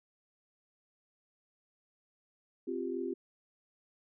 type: chord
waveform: sine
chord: C suspended fourth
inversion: none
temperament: just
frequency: 261.6 / 348.8 / 392.4 Hz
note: C4 / F4 / G4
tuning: 0 / -2 / +2 cents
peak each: -39 / -37 / -38 dBFS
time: 2.67-3.14 s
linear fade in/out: 10 ms
effects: none